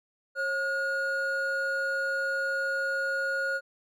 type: tone pair together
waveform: triangle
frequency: 544 / 1437 Hz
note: C#5 / F6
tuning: -33 / +49 cents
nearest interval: octave + perfect fourth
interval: 1682 cents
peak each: -31 / -26 dBFS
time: 0.35-3.61 s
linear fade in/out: 50 ms
effects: none